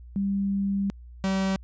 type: tone pair in turn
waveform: sine / 45% pulse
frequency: 197.7 / 191.96 Hz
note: G3 / G3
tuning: +15 / -36 cents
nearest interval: minor second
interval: 51 cents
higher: first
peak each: -23 dBFS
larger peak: neither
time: 0.16-0.9 / 1.24-1.56 s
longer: first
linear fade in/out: 0 ms
effects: added 60 Hz sine -42 dBFS peak until 1.63 s + resampled to 16000 Hz